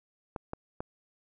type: clicks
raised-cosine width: 1 ms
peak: -21 dBFS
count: 3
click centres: 0.362 / 0.534 / 0.805 s
effects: none